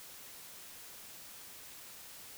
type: silence
effects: white hiss -51 dBFS RMS until 2.37 s